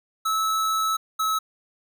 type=tone pair in turn; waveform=square; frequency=1303 / 1294 Hz; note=E6 / E6; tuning=-20 / -32 cents; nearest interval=unison; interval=12 cents; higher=first; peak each=-22 dBFS; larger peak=neither; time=0.25-0.97 / 1.19-1.39 s; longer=first; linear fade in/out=10 ms; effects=none